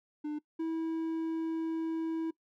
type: tone pair in turn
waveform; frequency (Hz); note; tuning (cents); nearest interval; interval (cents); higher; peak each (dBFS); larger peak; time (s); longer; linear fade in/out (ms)
triangle; 299.6 / 324.8; D4 / E4; +35 / -26; minor second; 139; second; -31 / -29; second; 0.24-0.39 / 0.59-2.31; second; 10
effects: noise-tail reverb RT60 0.1 s tail -21 dB re dry